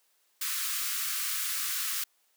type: high-pass noise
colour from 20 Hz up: white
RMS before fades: -32 dBFS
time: 0.41-2.04 s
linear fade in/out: 5 ms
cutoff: 1100 Hz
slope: 96 dB/octave
effects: white hiss -70 dBFS RMS until 2.36 s + high-pass 400 Hz 12 dB/octave